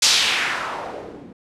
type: noise with low-pass filter sweep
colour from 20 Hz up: blue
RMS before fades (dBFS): -22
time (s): 0.02-1.33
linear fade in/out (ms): 5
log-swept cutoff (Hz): 5700 to 230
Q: 1.7
effects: low-pass 12000 Hz 12 dB/octave

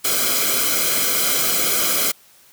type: noise with comb filter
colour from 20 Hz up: white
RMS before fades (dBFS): -19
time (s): 0.04-2.12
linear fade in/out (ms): 10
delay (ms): 1.1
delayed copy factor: -0.85
effects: white hiss -51 dBFS RMS until 2.52 s + high-pass 80 Hz 12 dB/octave

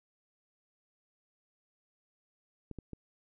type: clicks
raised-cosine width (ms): 3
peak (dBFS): -29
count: 3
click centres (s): 2.713 / 2.787 / 2.933
effects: none

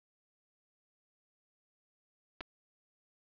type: clicks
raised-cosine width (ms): 0.3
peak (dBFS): -26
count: 2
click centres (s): 2.407 / 2.41
effects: resampled to 11025 Hz + 10-bit

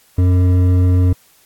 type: tone with hard clipping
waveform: sine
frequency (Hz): 90.7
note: F#2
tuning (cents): -34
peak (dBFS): -11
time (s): 0.18-1.13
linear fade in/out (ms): 5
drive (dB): 9
effects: white hiss -52 dBFS RMS until 1.45 s + AAC 64 kbps

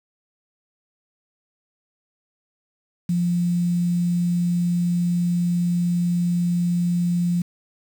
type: tone with quantisation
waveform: sine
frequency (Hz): 174.61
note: F3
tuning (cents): 0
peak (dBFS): -18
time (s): 3.09-7.42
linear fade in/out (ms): 5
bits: 7
effects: none

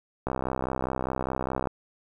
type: click train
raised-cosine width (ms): 1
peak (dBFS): -14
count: 92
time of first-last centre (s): 0.27-1.672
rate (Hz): 64.9
effects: 9-bit

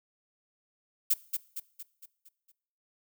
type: noise with echo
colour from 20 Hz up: violet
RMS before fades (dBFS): -24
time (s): 1.1-1.14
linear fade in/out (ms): 10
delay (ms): 230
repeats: 6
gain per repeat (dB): -6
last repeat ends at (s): 2.52
effects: noise-tail reverb RT60 0.7 s tail -21 dB re dry

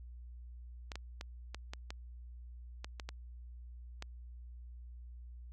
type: clicks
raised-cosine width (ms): 0.2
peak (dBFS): -25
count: 10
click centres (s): 0.918 / 0.956 / 1.211 / 1.546 / 1.735 / 1.905 / 2.845 / 2.998 / 3.09 / 4.024
effects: added 60 Hz sine -47 dBFS peak until 5.52 s

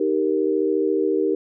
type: chord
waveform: sine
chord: Eb major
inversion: none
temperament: equal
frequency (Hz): 311.1 / 392 / 466.2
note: Eb4 / G4 / Bb4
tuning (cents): 0 / 0 / 0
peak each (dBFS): -23 / -21 / -23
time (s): 0-1.35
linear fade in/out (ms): 5
effects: none

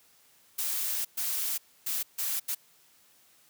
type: noise bursts at uneven times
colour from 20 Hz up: blue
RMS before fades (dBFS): -31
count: 5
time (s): 0.58-1.05 / 1.17-1.58 / 1.86-2.03 / 2.18-2.4 / 2.48-2.55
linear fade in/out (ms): 10
effects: white hiss -62 dBFS RMS until 3.49 s + high-pass 80 Hz 12 dB/octave

